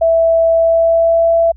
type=tone with pitch glide; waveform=sine; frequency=659.3 to 667 Hz; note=E5 to E5; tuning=0 to +20 cents; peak=-8 dBFS; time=0.01-1.52 s; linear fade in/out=10 ms; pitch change=+20 cents; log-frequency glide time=0.51-1.35 s; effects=added 60 Hz sine -35 dBFS peak until 1.56 s